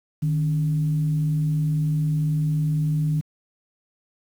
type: tone with frequency modulation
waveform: sine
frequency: 153 Hz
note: D#3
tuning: 29 cents flat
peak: -19 dBFS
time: 0.22-3.21 s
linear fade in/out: 10 ms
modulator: 123 Hz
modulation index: 0.31
effects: high-pass 60 Hz 12 dB/octave + 8-bit